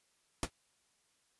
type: noise with exponential decay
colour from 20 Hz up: pink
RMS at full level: -29 dBFS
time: 0.43-0.5 s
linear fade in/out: 1 ms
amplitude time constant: 15 ms
effects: white hiss -74 dBFS RMS until 1.39 s + resampled to 24000 Hz